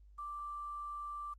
sine tone with quantisation, 1174.7 Hz, D6, in tune, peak -40 dBFS, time 0.18-1.34 s, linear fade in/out 10 ms, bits 11, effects added 50 Hz sine -56 dBFS peak until 1.38 s + Opus 24 kbps

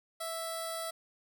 10% pulse tone with notch filter, 659.3 Hz, E5, in tune, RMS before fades -38 dBFS, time 0.2-0.91 s, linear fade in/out 10 ms, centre 2500 Hz, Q 0.68, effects none

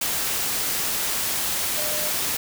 sine tone in noise, 605 Hz, D#5, 49 cents flat, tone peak -32 dBFS, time 1.77-2.1 s, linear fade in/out 5 ms, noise white, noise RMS -25 dBFS, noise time 0.01-2.37 s, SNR -10 dB, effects none

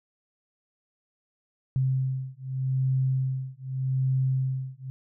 sine beating tone pair, 131.1 / 131.93 Hz, C3 / C3, +4 / +15 cents, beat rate 0.83 Hz, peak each -27 dBFS, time 1.76-4.9 s, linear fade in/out 0 ms, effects none

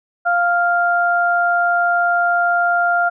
sine tone pair together, 698.5 / 1397 Hz, F5 / F6, 0 / 0 cents, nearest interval octave, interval 1200 cents, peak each -16 dBFS, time 0.25-3.1 s, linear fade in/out 20 ms, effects none

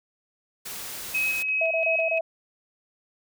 white noise, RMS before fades -36 dBFS, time 0.65-1.43 s, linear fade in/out 10 ms
sine tone with tremolo, 2549 Hz, D#7, 41 cents sharp, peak -22 dBFS, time 1.14-2.19 s, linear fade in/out 10 ms, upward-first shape square, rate 2.9 Hz, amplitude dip 30%
sine tone bursts, 654 Hz, E5, 14 cents flat, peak -23 dBFS, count 5, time 1.61-2.21 s, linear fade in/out 5 ms, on 100 ms, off 25 ms
effects none

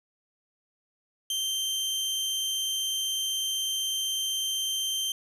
sawtooth tone, 3136 Hz, G7, in tune, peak -24 dBFS, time 1.3-5.12 s, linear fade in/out 2 ms, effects resampled to 32000 Hz + 9-bit

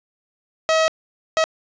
sawtooth tone bursts at uneven times, 640 Hz, D#5, 49 cents sharp, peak -11 dBFS, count 2, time 0.69-0.88 / 1.37-1.44 s, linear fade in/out 0 ms, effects resampled to 16000 Hz + 8-bit

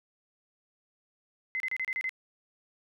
sine tone bursts, 2054 Hz, C7, 33 cents flat, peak -29 dBFS, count 7, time 1.55-2.093 s, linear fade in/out 0 ms, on 51 ms, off 31 ms, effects none

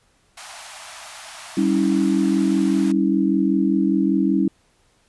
pink high-pass noise, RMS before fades -38 dBFS, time 0.37-2.92 s, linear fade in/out 5 ms, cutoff 620 Hz, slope 96 dB/octave
sine chord, C# diminished, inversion second, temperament equal with one note detuned, 196 / 277.2 / 322.3 Hz, G3 / C#4 / E4, 0 / 0 / -39 cents, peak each -20 dBFS, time 1.57-4.48 s, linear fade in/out 5 ms
effects pink hiss -61 dBFS RMS until 5.08 s + resampled to 24000 Hz

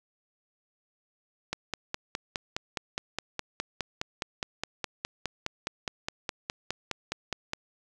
click train, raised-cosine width 0.2 ms, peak -13 dBFS, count 30, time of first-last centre 1.53-7.534 s, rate 4.83 Hz, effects none

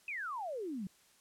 sine exponential sweep, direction down, 2602 to 177.1 Hz, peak -37 dBFS, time 0.08-0.87 s, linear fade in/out 2 ms, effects white hiss -66 dBFS RMS until 1.2 s + low-pass 11000 Hz 12 dB/octave

